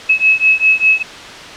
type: beating tone pair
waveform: sine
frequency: 2577 / 2582 Hz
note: E7 / E7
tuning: -40 / -37 cents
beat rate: 5 Hz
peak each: -11 dBFS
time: 0.09-1.03 s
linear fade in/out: 10 ms
effects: white hiss -30 dBFS RMS until 1.56 s + low-pass 4000 Hz 12 dB/octave